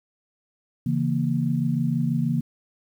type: chord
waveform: sine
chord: A# diminished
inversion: first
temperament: equal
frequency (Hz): 138.59 / 164.81 / 233.1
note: C#3 / E3 / A#3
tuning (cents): 0 / 0 / 0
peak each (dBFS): -25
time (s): 0.86-2.41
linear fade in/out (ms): 5
effects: 9-bit